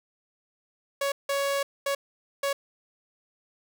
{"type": "tone bursts at uneven times", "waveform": "sawtooth", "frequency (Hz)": 558, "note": "C#5", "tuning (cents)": 11, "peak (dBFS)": -21, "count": 4, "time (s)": [[1.01, 1.12], [1.29, 1.63], [1.86, 1.95], [2.43, 2.53]], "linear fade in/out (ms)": 5, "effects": []}